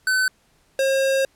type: tone pair in turn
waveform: square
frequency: 1517 / 537.8 Hz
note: F#6 / C5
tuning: +43 / +47 cents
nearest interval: octave + tritone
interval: 1796 cents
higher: first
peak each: -18 dBFS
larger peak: neither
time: 0.07-0.28 / 0.79-1.25 s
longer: second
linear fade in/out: 2 ms
effects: pink hiss -61 dBFS RMS until 1.35 s + low-pass 12000 Hz 12 dB/octave